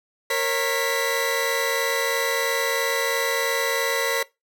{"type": "tone cluster", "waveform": "sawtooth", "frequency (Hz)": [464, 547, 1981], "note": ["A#4", "C#5", "B6"], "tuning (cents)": [-8, -23, 5], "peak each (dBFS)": -22, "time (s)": [0.3, 4.23], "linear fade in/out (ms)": 5, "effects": ["noise-tail reverb RT60 0.2 s tail -20 dB re dry"]}